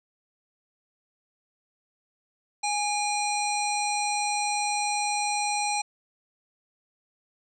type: harmonic tone with a mistuned harmonic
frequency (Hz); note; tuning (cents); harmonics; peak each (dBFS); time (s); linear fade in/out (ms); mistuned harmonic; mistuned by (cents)
825; G#5; -12; 1 / 3 / 5 / 7 / 9 / 10; -27 / -32 / -34 / -35 / -37 / -37; 2.63-5.82; 10; 3; -37
effects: none